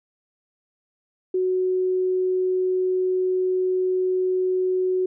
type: tone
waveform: sine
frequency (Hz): 370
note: F#4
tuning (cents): 0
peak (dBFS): -19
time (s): 1.34-5.06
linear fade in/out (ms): 5
effects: none